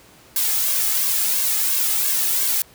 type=noise with flanger; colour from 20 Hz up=blue; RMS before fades=-20 dBFS; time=0.36-2.62 s; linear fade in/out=2 ms; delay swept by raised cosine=1.8 to 2.39 ms; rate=2.9 Hz; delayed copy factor=+0.7; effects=pink hiss -49 dBFS RMS until 2.74 s + high-pass 60 Hz 12 dB/octave